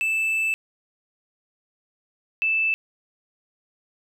triangle / sine tone pair in turn, 2637 / 2637 Hz, E7 / E7, 0 / 0 cents, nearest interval unison, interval 0 cents, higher neither, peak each -19 dBFS, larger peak neither, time 0.01-0.54 / 2.42-2.74 s, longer first, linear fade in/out 0 ms, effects none

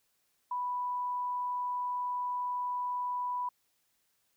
sine tone, 987.8 Hz, B5, in tune, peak -31 dBFS, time 0.51-3.49 s, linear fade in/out 5 ms, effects white hiss -75 dBFS RMS until 4.36 s

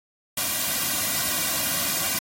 white noise with comb filter, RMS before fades -25 dBFS, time 0.37-2.19 s, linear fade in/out 5 ms, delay 2.3 ms, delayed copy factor -0.95, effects AAC 48 kbps

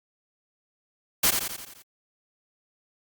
white noise with echo, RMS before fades -20 dBFS, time 1.23-1.31 s, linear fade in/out 10 ms, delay 86 ms, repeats 6, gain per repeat -5 dB, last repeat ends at 1.826 s, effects Opus 48 kbps

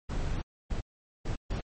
brown noise bursts at uneven times, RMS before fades -31 dBFS, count 4, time 0.09-0.42 / 0.7-0.81 / 1.25-1.36 / 1.5-1.61 s, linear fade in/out 10 ms, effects MP3 32 kbps

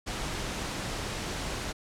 pink noise, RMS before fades -34 dBFS, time 0.06-1.73 s, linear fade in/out 20 ms, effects low-pass 8000 Hz 12 dB/octave

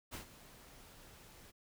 pink noise with ADSR envelope, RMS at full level -44 dBFS, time 0.11-1.52 s, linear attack 30 ms, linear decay 110 ms, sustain -14 dB, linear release 24 ms, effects none

